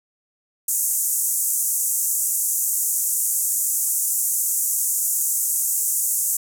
pink band-pass noise, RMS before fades -22 dBFS, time 0.68-6.37 s, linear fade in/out 5 ms, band 6800 to 15000 Hz, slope 48 dB/octave, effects none

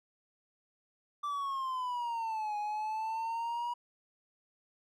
triangle exponential two-way sweep, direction down then up, 1174.7 to 830.6 to 965 Hz, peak -31 dBFS, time 1.23-3.74 s, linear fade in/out 10 ms, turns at 2.57 s, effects none

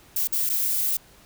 violet noise with dropouts, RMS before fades -24 dBFS, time 0.16-0.97 s, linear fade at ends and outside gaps 5 ms, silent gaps 0.274-0.323 / 0.493-0.497 s, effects pink hiss -53 dBFS RMS until 1.25 s

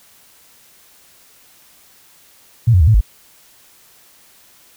sine tone with pitch steps, 116.7 / 90.7 / 76 / 109.3 / 51.4 Hz, A#2 / F#2 / D#2 / A2 / G#1, +2 / -34 / -40 / -11 / -17 cents, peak -7 dBFS, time 2.67-3.01 s, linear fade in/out 10 ms, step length 68 ms, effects white hiss -49 dBFS RMS until 4.76 s

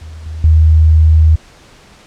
sine tone with level steps, 79 Hz, D#2, 27 cents sharp, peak -27 / -21 / -4 dBFS, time 0.01-1.36 s, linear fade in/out 10 ms, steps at 0.26 / 0.44 s, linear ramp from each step 2 ms, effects pink hiss -42 dBFS RMS until 2.06 s + low-pass 7000 Hz 12 dB/octave

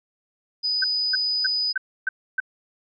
sine tone, 4978 Hz, D#8, in tune, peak -21 dBFS, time 0.63-1.73 s, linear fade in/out 20 ms
sine tone bursts, 1538 Hz, G6, 33 cents flat, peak -19 dBFS, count 6, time 0.82-2.402 s, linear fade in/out 5 ms, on 22 ms, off 290 ms
effects none

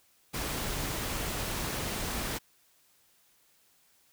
pink noise, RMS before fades -34 dBFS, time 0.33-2.39 s, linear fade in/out 20 ms, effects white hiss -66 dBFS RMS until 4.12 s

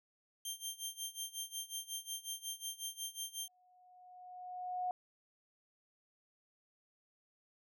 15% pulse tone with tremolo, 3165 Hz, G7, 16 cents sharp, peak -31 dBFS, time 0.45-3.48 s, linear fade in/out 2 ms, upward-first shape sine, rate 5.5 Hz, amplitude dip 90%
sine tone with exponential growth, 728 Hz, F#5, 28 cents flat, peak -33 dBFS, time 3.39-4.91 s, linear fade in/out 1 ms, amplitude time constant 330 ms
effects none

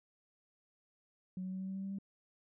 sine tone with pitch steps, 185 / 186.61 / 188.23 / 189.87 / 191.52 / 193.19 / 194.87 / 196.57 Hz, F#3 / F#3 / F#3 / F#3 / G3 / G3 / G3 / G3, 0 / +15 / +30 / +45 / -40 / -25 / -10 / +5 cents, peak -37 dBFS, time 1.37-1.986 s, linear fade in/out 2 ms, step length 77 ms, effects tanh soft clip ceiling -33 dBFS

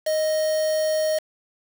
triangle tone with quantisation, 622.3 Hz, D#5, in tune, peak -18 dBFS, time 0.06-1.19 s, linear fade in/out 10 ms, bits 5, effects none

